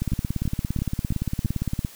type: two click trains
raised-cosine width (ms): 5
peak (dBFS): -12 / -13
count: 33 / 5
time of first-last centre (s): 0.02-1.849 / 0.12-1.458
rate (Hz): 17.5 / 2.99
effects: white hiss -46 dBFS RMS until 1.95 s